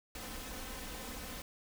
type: noise with comb filter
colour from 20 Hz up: pink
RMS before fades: -44 dBFS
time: 0.15-1.42 s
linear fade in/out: 2 ms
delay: 3.9 ms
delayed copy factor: +0.6
effects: none